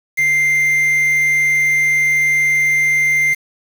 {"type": "tone with quantisation", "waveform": "triangle", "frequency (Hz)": 2093, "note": "C7", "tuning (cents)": 0, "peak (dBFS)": -10, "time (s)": [0.17, 3.35], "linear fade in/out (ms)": 20, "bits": 5, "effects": []}